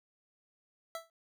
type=tone with exponential decay; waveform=25% pulse; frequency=660 Hz; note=E5; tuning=2 cents sharp; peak=-31 dBFS; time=0.95-1.1 s; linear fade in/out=1 ms; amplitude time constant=32 ms; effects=none